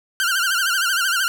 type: tone with vibrato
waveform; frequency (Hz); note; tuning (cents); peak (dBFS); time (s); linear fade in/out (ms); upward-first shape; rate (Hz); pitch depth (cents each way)
sawtooth; 1473; F#6; -8; -14; 0.2-1.28; 0; sine; 13; 130
effects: none